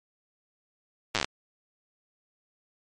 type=slowing click train; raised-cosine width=0.2 ms; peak=-8 dBFS; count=9; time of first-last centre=1.15-1.245 s; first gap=8 ms; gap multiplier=1.11; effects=MP3 64 kbps

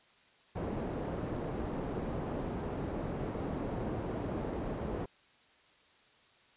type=low-pass noise; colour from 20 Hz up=white; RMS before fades=-37 dBFS; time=0.55-5.06 s; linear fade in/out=10 ms; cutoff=450 Hz; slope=12 dB/octave; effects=white hiss -64 dBFS RMS until 6.56 s + resampled to 8000 Hz

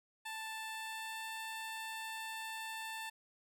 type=tone with pitch glide; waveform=15% pulse; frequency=882 to 887.6 Hz; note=A5 to A5; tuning=+4 to +15 cents; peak=-35 dBFS; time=0.25-3.1 s; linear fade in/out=10 ms; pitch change=+11 cents; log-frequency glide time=0.7-1.25 s; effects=none

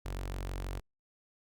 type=tone with notch filter; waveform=sawtooth; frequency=46.25 Hz; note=F#1; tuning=in tune; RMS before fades=-38 dBFS; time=0.05-0.8 s; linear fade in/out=10 ms; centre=180 Hz; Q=1.4; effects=Opus 48 kbps

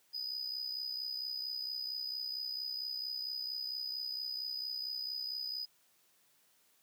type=tone with amplitude modulation; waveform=triangle; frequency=4978 Hz; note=D#8; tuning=in tune; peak=-33 dBFS; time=0.13-5.66 s; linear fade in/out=20 ms; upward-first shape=sine; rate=64.4 Hz; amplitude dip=65%; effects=white hiss -70 dBFS RMS until 6.82 s + high-pass 100 Hz 12 dB/octave

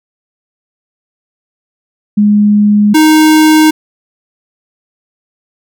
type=tone pair in turn; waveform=sine / square; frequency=207.7 / 311.2 Hz; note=G#3 / D#4; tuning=0 / 0 cents; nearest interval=perfect fifth; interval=700 cents; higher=second; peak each=-4 dBFS; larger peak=neither; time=2.17-2.94 / 2.94-3.71 s; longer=neither; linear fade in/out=10 ms; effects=none

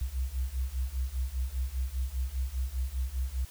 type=beating tone pair; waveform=sine; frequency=61.6 / 66.6 Hz; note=B1 / C2; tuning=-4 / +31 cents; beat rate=5 Hz; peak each=-33 / -32 dBFS; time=0.01-3.45 s; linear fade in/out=5 ms; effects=white hiss -52 dBFS RMS until 3.5 s

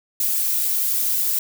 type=noise with flanger; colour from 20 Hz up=violet; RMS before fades=-21 dBFS; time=0.2-1.39 s; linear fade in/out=2 ms; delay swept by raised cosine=1.9 to 4 ms; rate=3.1 Hz; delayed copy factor=+0.95; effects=none

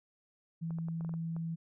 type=tone; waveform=sine; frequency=164.81 Hz; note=E3; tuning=in tune; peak=-34 dBFS; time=0.61-1.56 s; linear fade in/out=20 ms
type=clicks; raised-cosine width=1 ms; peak=-36 dBFS; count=8; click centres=0.707 / 0.786 / 0.885 / 1.009 / 1.048 / 1.093 / 1.139 / 1.365 s
effects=none

